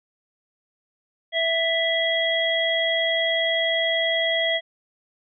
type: harmonic tone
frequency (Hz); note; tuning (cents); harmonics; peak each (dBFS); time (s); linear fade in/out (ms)
659.3; E5; 0; 1 / 3 / 5; -24 / -24 / -24; 1.32-4.61; 50
effects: none